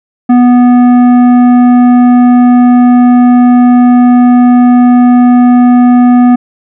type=tone with tanh clipping; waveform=triangle; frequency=245.7 Hz; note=B3; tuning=9 cents flat; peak=-3 dBFS; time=0.29-6.36 s; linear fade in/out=10 ms; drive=15 dB; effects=none